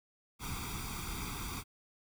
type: noise with comb filter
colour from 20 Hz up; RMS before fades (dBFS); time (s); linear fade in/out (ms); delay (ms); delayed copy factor
pink; -40; 0.39-1.64; 50; 0.85; +0.9
effects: none